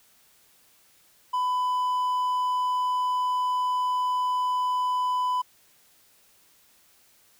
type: tone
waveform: triangle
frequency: 1000 Hz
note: B5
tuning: 21 cents sharp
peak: -21 dBFS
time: 1.33-5.42 s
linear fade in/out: 10 ms
effects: white hiss -60 dBFS RMS until 7.39 s